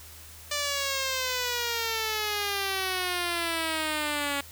5% pulse exponential sweep, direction down, 590 to 280 Hz, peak -16 dBFS, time 0.51-4.41 s, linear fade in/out 5 ms, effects added 79 Hz sine -50 dBFS peak until 4.51 s + white hiss -48 dBFS RMS until 4.51 s

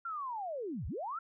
sine linear two-way sweep, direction down then up, 1396.9 to 51.91 to 1396.9 Hz, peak -36 dBFS, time 0.05-1.19 s, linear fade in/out 5 ms, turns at 0.87 s, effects none

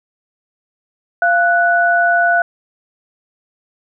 sine tone pair together, 692.2 / 1480 Hz, F5 / F#6, -16 / 0 cents, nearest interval octave + minor second, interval 1316 cents, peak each -13 dBFS, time 1.22-2.42 s, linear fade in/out 2 ms, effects none

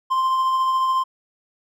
triangle tone with tremolo, 1046 Hz, C6, 1 cent flat, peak -14 dBFS, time 0.1-1.04 s, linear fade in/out 20 ms, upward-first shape triangle, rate 14 Hz, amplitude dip 30%, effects none

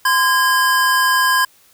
square tone pair together, 1029.4 / 1634 Hz, C6 / G#6, -29 / -29 cents, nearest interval minor sixth, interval 800 cents, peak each -16 dBFS, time 0.05-1.45 s, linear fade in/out 5 ms, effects white hiss -52 dBFS RMS until 1.73 s

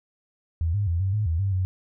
sine tone with pitch steps, 82.4 / 102.3 / 84.8 / 96 / 106.2 / 81.4 / 98.2 / 93 Hz, E2 / G#2 / E2 / G2 / G#2 / E2 / G2 / F#2, 0 / -26 / +50 / -36 / +39 / -21 / +4 / +9 cents, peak -21 dBFS, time 0.61-1.65 s, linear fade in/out 0 ms, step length 130 ms, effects none

